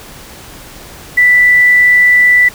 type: tone with quantisation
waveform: sine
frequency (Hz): 1975.5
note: B6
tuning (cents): 0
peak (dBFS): -4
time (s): 1.17-2.49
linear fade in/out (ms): 10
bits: 5
effects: pink hiss -33 dBFS RMS until 2.54 s